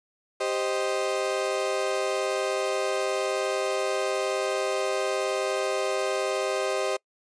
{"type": "chord", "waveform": "35% pulse", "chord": "C minor", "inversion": "second", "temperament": "equal", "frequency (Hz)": [392, 523.3, 622.3], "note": ["G4", "C5", "Eb5"], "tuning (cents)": [0, 0, 0], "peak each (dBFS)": -28, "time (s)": [0.4, 6.97], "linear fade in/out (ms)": 10, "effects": ["noise-tail reverb RT60 0.1 s tail -25 dB re dry", "resampled to 22050 Hz"]}